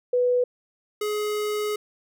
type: tone pair in turn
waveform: sine / square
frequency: 493.9 / 420.7 Hz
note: B4 / G#4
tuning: 0 / +22 cents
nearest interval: minor third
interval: 278 cents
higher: first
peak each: -18 / -25 dBFS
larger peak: first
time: 0.13-0.44 / 1.01-1.76 s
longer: second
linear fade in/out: 5 ms
effects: none